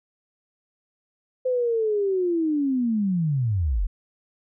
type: linear sweep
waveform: sine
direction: down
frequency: 516 to 36.05 Hz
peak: -20 dBFS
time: 1.45-3.87 s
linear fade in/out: 10 ms
effects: none